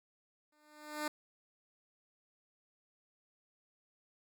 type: tone with exponential growth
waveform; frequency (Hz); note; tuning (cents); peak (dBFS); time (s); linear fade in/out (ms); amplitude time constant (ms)
10% pulse; 301; D4; +43; -25; 0.52-1.08; 5; 120
effects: none